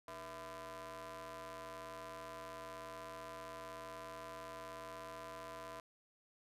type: ring-modulated tone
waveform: sawtooth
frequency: 176.9 Hz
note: F3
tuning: 23 cents sharp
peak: -40 dBFS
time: 0.08-5.8 s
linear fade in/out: 0 ms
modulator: 834 Hz
effects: resampled to 32000 Hz + 13-bit